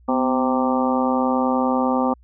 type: harmonic tone with a mistuned harmonic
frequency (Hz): 130.3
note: C3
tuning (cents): -7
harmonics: 2 / 3 / 4 / 5 / 6 / 7 / 8 / 9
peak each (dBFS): -20 / -33 / -24 / -32 / -25 / -27 / -33 / -27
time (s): 0.08-2.14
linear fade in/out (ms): 10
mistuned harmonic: 2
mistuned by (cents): -53
effects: added 60 Hz sine -48 dBFS peak until 2.23 s